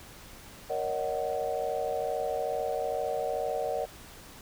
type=chord; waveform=sine; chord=D# minor seventh; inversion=second; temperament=just; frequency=466.7 / 560 / 622.3 / 746.7 Hz; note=A#4 / C#5 / D#5 / F#5; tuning=+2 / +18 / 0 / +16 cents; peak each=-34 dBFS; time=0.69-3.86 s; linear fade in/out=20 ms; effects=pink hiss -49 dBFS RMS until 4.41 s